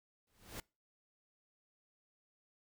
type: noise with exponential growth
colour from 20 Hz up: pink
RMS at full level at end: -42 dBFS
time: 0.27-0.6 s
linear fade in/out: 2 ms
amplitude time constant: 70 ms
effects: noise-tail reverb RT60 0.3 s tail -25 dB re dry